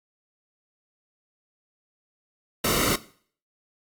pink noise with comb filter, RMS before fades -23 dBFS, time 2.64-2.96 s, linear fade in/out 5 ms, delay 1.2 ms, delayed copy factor -0.7, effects noise-tail reverb RT60 0.5 s tail -18 dB re dry + AAC 64 kbps

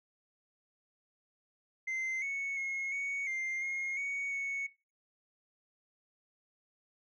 sine tone with pitch steps, 2076 / 2211 / 2165 / 2228 / 2101 / 2144 / 2233 / 2215 Hz, C7 / C#7 / C#7 / C#7 / C7 / C7 / C#7 / C#7, -14 / -5 / -41 / +8 / +7 / +42 / +12 / -2 cents, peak -31 dBFS, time 1.87-4.67 s, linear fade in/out 10 ms, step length 350 ms, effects noise-tail reverb RT60 0.3 s tail -21 dB re dry + tanh soft clip ceiling -32 dBFS

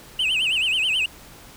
sine tone with vibrato, 2794 Hz, F7, in tune, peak -16 dBFS, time 0.19-1.06 s, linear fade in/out 5 ms, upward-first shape sine, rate 9.3 Hz, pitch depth 190 cents each way, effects tanh soft clip ceiling -18 dBFS + pink hiss -45 dBFS RMS until 1.56 s

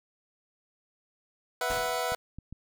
25% pulse chord, B suspended fourth, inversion none, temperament equal, 493.9 / 659.3 / 740 Hz, B4 / E5 / F#5, 0 / 0 / 0 cents, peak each -29 dBFS, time 1.61-2.15 s, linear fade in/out 2 ms
pink noise with exponential decay, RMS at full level -35 dBFS, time 1.7-2.16 s, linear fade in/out 0 ms, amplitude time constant 100 ms
clicks, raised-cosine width 5 ms, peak -29 dBFS, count 3, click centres 2.121 / 2.386 / 2.526 s
effects none

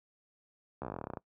slowing click train, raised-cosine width 1 ms, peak -24 dBFS, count 16, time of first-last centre 0.82-1.172 s, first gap 14 ms, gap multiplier 1.07, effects noise-tail reverb RT60 0.1 s tail -22 dB re dry + high-pass 80 Hz 12 dB/octave

